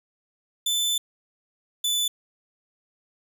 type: tone pair in turn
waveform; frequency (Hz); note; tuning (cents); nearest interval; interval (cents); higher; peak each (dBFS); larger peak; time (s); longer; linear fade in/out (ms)
sawtooth; 3520 / 3492; A7 / A7; 0 / -14; unison; 14; first; -19; neither; 0.66-0.98 / 1.84-2.08; first; 5
effects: none